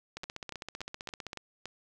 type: two click trains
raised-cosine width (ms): 0.2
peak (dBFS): -22 / -22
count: 6 / 19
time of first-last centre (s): 0.24-1.656 / 0.17-1.331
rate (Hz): 3.53 / 15.5
effects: none